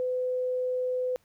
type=tone; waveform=sine; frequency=505 Hz; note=B4; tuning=39 cents sharp; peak=-26 dBFS; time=0-1.16 s; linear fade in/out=0 ms; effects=pink hiss -68 dBFS RMS until 1.24 s